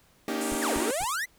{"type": "chord", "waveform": "sawtooth", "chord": "Eb dominant seventh", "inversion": "second", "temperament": "equal with one note detuned", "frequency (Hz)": [233.1, 283.3, 311.1, 392], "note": ["Bb3", "Db4", "Eb4", "G4"], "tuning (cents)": [0, 38, 0, 0], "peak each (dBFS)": -30, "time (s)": [0.28, 0.91], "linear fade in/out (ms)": 2}
{"type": "band-pass noise", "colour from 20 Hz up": "pink", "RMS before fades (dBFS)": -38, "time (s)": [0.41, 1.16], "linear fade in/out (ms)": 2, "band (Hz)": [6700, 11000], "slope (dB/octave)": 48}
{"type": "noise bursts", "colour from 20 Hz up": "brown", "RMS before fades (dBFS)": -36, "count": 3, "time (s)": [0.51, 1.045], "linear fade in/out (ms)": 10, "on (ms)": 45, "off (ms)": 200}
{"type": "exponential two-way sweep", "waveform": "45% pulse", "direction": "down then up", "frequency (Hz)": [2232, 283.2, 2108], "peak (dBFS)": -28, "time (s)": [0.61, 1.26], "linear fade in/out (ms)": 20, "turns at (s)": 0.77}
{"effects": ["pink hiss -62 dBFS RMS until 1.38 s"]}